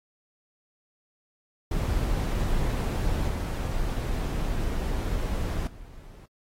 brown noise with level steps, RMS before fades -26 / -28 / -45 dBFS, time 1.71-6.26 s, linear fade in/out 5 ms, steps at 3.28 / 5.67 s, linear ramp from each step 2 ms, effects AAC 48 kbps

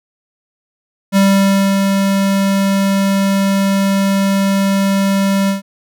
square tone with ADSR envelope, 196 Hz, G3, in tune, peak -8 dBFS, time 1.12-5.62 s, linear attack 45 ms, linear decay 590 ms, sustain -4 dB, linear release 130 ms, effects none

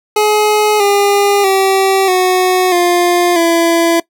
25% pulse tone with pitch steps, 423 / 403.9 / 385.7 / 368.2 / 351.6 / 335.7 Hz, G#4 / G#4 / G4 / F#4 / F4 / E4, +32 / -48 / -28 / -8 / +12 / +32 cents, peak -5 dBFS, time 0.16-4 s, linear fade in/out 5 ms, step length 640 ms, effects noise-tail reverb RT60 0.1 s tail -21 dB re dry

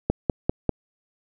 click train, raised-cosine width 2 ms, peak -6 dBFS, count 4, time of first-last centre 0.1-0.693 s, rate 5.06 Hz, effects none

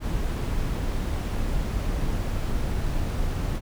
brown noise, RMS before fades -26 dBFS, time 0-3.61 s, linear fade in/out 50 ms, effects none

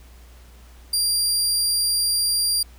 25% pulse tone, 4769 Hz, D8, 26 cents sharp, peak -14 dBFS, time 0.93-2.63 s, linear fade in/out 5 ms, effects added 60 Hz sine -44 dBFS peak until 2.78 s + pink hiss -53 dBFS RMS until 2.78 s

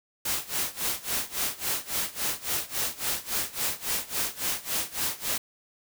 white noise with tremolo, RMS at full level -27 dBFS, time 0.25-5.38 s, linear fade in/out 5 ms, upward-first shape sine, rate 3.6 Hz, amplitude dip 90%, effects none

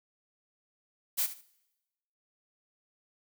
blue noise with echo, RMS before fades -29 dBFS, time 1.17-1.27 s, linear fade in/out 20 ms, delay 75 ms, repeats 2, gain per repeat -13 dB, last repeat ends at 1.42 s, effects noise-tail reverb RT60 1.0 s tail -23 dB re dry

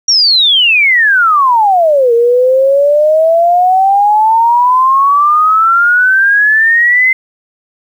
sine exponential two-way sweep, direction down then up, 5740 to 461.8 to 2077 Hz, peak -5 dBFS, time 0.08-7.13 s, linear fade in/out 5 ms, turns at 2.13 s, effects 7-bit

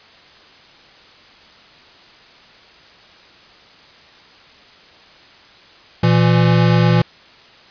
square tone pair together, 118.4 / 167.44 Hz, A#2 / E3, +27 / +27 cents, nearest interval tritone, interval 600 cents, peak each -14 dBFS, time 6.03-7.02 s, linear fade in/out 5 ms, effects white hiss -45 dBFS RMS until 7.7 s + resampled to 11025 Hz

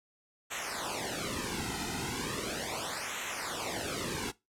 pink noise with flanger, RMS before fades -36 dBFS, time 0.5-4.32 s, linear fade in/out 20 ms, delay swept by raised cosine 0.2 to 1.8 ms, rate 0.37 Hz, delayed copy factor -1, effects noise-tail reverb RT60 0.2 s tail -19 dB re dry + low-pass 10000 Hz 12 dB/octave

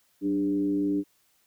sine tone with frequency modulation, 296.1 Hz, D4, 14 cents sharp, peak -23 dBFS, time 0.21-1.04 s, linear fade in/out 50 ms, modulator 107 Hz, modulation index 0.58, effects white hiss -67 dBFS RMS until 1.46 s

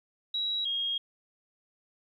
sine tone pair in turn, 3875 / 3258 Hz, B7 / G#7, -34 / -34 cents, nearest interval minor third, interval 300 cents, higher first, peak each -28 dBFS, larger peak neither, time 0.34-0.65 / 0.65-0.98 s, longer second, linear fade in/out 5 ms, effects 11-bit

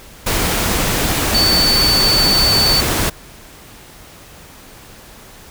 sine tone in noise, 4507 Hz, C#8, 28 cents sharp, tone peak -12 dBFS, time 1.34-2.81 s, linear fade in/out 10 ms, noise pink, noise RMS -17 dBFS, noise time 0.26-3.1 s, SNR +2 dB, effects pink hiss -40 dBFS RMS until 5.5 s

